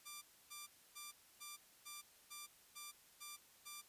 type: tone bursts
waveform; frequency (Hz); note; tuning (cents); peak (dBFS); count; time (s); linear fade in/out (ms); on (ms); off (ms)
5% pulse; 1182; D6; +11; -38; 9; 0.05-3.82; 20; 170; 280
effects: white hiss -67 dBFS RMS until 3.88 s + resampled to 32000 Hz